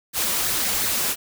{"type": "noise with flanger", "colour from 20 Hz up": "white", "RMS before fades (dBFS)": -23, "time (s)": [0.13, 1.16], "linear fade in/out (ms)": 50, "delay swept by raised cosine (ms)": [0.47, 5.37], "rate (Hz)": 2.8, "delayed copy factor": 0.5, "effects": []}